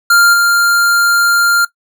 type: tone with level steps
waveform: square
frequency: 1396.9 Hz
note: F6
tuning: in tune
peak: -6 / -9 dBFS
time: 0.1-1.65 s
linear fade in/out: 5 ms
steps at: 0.33 s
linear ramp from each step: 10 ms
effects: noise-tail reverb RT60 0.1 s tail -18 dB re dry